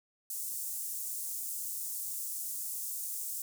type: high-pass noise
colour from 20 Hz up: pink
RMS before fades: -38 dBFS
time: 0.3-3.42 s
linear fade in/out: 2 ms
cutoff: 7700 Hz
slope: 24 dB/octave
effects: none